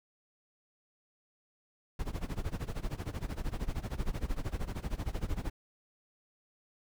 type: noise with tremolo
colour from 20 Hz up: brown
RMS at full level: -32 dBFS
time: 1.99-5.5 s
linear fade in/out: 5 ms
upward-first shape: sine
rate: 13 Hz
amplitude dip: 90%
effects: none